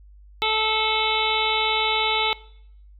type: harmonic tone with a mistuned harmonic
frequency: 437 Hz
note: A4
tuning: 12 cents flat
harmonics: 1 / 2 / 3 / 5 / 6 / 7 / 8 / 9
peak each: -29 / -25 / -29 / -27 / -30 / -30 / -28 / -28 dBFS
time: 0.42-2.33 s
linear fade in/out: 0 ms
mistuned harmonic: 9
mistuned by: -35 cents
effects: noise-tail reverb RT60 0.7 s tail -20 dB re dry + added 50 Hz sine -45 dBFS peak until 2.99 s